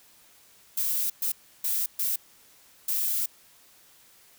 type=noise bursts at uneven times; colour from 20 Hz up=violet; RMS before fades=-27 dBFS; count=5; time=0.77-1.1 / 1.22-1.32 / 1.64-1.86 / 1.99-2.16 / 2.88-3.26 s; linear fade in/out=5 ms; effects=white hiss -57 dBFS RMS until 4.38 s